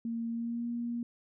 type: tone with pitch glide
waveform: sine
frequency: 230.7 to 236.9 Hz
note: A#3 to A#3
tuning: -18 to +28 cents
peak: -32 dBFS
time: 0.05-1.03 s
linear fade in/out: 2 ms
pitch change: +46 cents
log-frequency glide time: 0.29-0.67 s
effects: none